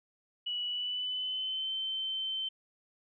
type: tone with pitch glide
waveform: sine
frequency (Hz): 2941 to 3091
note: F#7 to G7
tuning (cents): -11 to -25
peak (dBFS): -32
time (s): 0.46-2.49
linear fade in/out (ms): 10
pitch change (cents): +86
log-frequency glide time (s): 0.66-1.72
effects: none